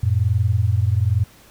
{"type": "tone pair together", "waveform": "sine", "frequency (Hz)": [91.4, 112.42], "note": ["F#2", "A2"], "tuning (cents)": [-21, 38], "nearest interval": "major third", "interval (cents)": 359, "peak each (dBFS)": -18, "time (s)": [0.03, 1.24], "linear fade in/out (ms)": 5, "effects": ["pink hiss -49 dBFS RMS until 1.5 s"]}